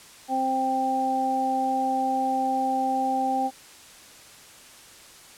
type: harmonic tone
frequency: 262.6 Hz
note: C4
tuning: 6 cents sharp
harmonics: 1 / 2 / 3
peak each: -29 / -33 / -23 dBFS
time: 0.28-3.51 s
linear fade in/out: 50 ms
effects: white hiss -48 dBFS RMS until 5.37 s + low-pass 10000 Hz 12 dB/octave